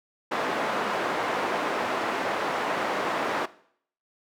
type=band-pass noise; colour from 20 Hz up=white; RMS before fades=-28 dBFS; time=0.31-3.46 s; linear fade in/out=10 ms; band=290 to 1200 Hz; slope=12 dB/octave; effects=noise-tail reverb RT60 0.6 s tail -18 dB re dry